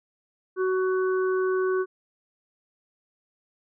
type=harmonic tone; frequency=373.9 Hz; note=F#4; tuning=18 cents sharp; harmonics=1 / 3 / 4; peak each=-22 / -33 / -34 dBFS; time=0.56-1.86 s; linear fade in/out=50 ms; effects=none